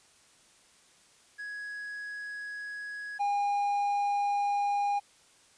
triangle tone pair in turn, 1669 / 812.1 Hz, G#6 / G#5, +8 / -39 cents, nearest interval octave, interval 1247 cents, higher first, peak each -35 / -24 dBFS, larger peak second, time 1.38-3.19 / 3.19-5 s, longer neither, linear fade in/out 20 ms, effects white hiss -61 dBFS RMS until 5.57 s + resampled to 22050 Hz

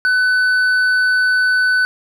sine tone with hard clipping, 1500 Hz, F#6, 23 cents sharp, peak -13 dBFS, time 0.05-1.85 s, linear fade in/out 0 ms, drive 4 dB, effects none

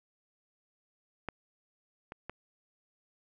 clicks, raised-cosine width 0.5 ms, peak -20 / -27 / -24 dBFS, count 3, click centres 1.287 / 2.121 / 2.296 s, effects none

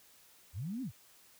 sine linear two-way sweep, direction up then down, 69 to 275.4 to 72.7 Hz, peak -36 dBFS, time 0.53-0.92 s, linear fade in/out 50 ms, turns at 0.82 s, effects white hiss -62 dBFS RMS until 1.39 s

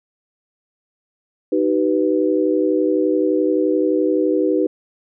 sine chord, Eb augmented, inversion none, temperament equal with one note detuned, 311.1 / 382.8 / 493.9 Hz, Eb4 / G4 / B4, 0 / -41 / 0 cents, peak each -18 / -19 / -20 dBFS, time 1.52-4.67 s, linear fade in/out 5 ms, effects none

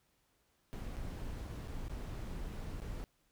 brown noise with dropouts, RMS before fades -42 dBFS, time 0.73-3.04 s, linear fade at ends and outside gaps 0 ms, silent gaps 0.962-0.968 / 1.675-1.682 / 1.883-1.896 / 2.801-2.819 s, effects pink hiss -75 dBFS RMS until 3.31 s

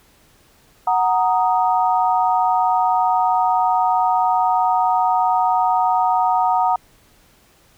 sine chord, D# minor, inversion first, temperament equal, 740 / 932.3 / 1244.5 Hz, F#5 / A#5 / D#6, 0 / 0 / 0 cents, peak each -17 / -18 / -23 dBFS, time 0.87-6.76 s, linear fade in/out 5 ms, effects pink hiss -54 dBFS RMS until 7.77 s

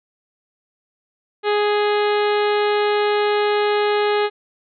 harmonic tone, 415.8 Hz, G#4, 2 cents sharp, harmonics 1 / 2 / 3 / 4 / 5 / 6 / 7 / 8 / 9 / 10, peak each -17 / -23 / -27 / -29 / -31 / -33 / -34 / -35 / -36 / -37 dBFS, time 1.43-4.3 s, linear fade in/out 50 ms, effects none

